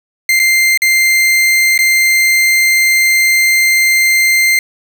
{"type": "tone with dropouts", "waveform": "40% pulse", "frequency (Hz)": 2093, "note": "C7", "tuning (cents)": 0, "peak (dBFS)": -7, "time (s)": [0.29, 4.59], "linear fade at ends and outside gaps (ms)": 2, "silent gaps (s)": [[0.393, 0.398], [0.775, 0.819], [1.778, 1.789]], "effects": []}